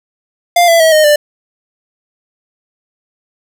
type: tone with pitch steps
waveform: square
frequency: 698 / 670 / 643 / 617.2 / 592.4 Hz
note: F5 / E5 / E5 / D#5 / D5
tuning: -1 / +28 / -43 / -14 / +15 cents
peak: -6 dBFS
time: 0.56-1.16 s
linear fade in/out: 5 ms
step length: 120 ms
effects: none